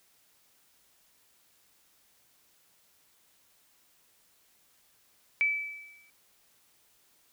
sine tone with exponential decay, 2307 Hz, D7, 31 cents flat, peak -21 dBFS, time 5.41-6.1 s, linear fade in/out 0 ms, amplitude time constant 150 ms, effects white hiss -66 dBFS RMS until 7.32 s

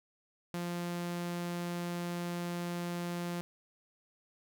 sawtooth tone, 174 Hz, F3, 6 cents flat, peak -31 dBFS, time 0.54-3.41 s, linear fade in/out 0 ms, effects none

